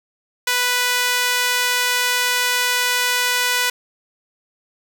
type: tone with high-pass filter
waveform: sawtooth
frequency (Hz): 493.9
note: B4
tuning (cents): 0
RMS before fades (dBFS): -19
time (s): 0.47-3.7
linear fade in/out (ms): 5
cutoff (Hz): 1600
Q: 0.87
effects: none